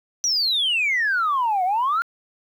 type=exponential two-way sweep; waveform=sine; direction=down then up; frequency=5950 to 709 to 1430 Hz; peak=-17 dBFS; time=0.24-2.02 s; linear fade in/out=0 ms; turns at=1.64 s; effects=tanh soft clip ceiling -15 dBFS + 9-bit